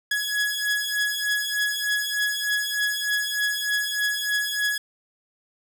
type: beating tone pair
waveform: sawtooth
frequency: 1677 / 1680.3 Hz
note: G#6 / G#6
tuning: +16 / +20 cents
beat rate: 3.3 Hz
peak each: -23 / -22 dBFS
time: 0.11-4.78 s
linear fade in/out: 5 ms
effects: none